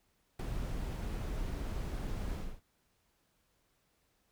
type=noise with ADSR envelope; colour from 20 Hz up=brown; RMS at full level=-32 dBFS; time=0.39-2.61 s; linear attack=7 ms; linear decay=4 ms; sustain=-5 dB; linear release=260 ms; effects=pink hiss -75 dBFS RMS until 4.31 s